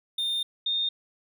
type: tone pair in turn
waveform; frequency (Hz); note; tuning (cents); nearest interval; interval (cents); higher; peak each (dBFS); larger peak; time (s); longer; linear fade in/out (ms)
triangle / sine; 3631 / 3656; A#7 / A#7; -46 / -34; unison; 12; second; -24; neither; 0.18-0.43 / 0.66-0.89; first; 5
effects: none